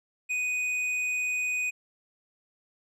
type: tone with hard clipping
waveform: sine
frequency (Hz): 2489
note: D#7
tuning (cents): 0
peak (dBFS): -28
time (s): 0.29-1.71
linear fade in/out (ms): 20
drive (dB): 7
effects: low-pass 12000 Hz 12 dB/octave